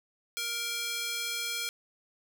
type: tone with high-pass filter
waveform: square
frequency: 468.4 Hz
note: A#4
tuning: 8 cents sharp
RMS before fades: -34 dBFS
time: 0.37-1.69 s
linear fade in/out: 0 ms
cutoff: 2600 Hz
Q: 0.99
effects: none